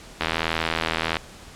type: click train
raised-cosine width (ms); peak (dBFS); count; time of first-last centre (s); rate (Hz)
0.3; -6; 79; 0.21-1.168; 81.4
effects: pink hiss -44 dBFS RMS until 1.55 s + low-pass 9000 Hz 12 dB/octave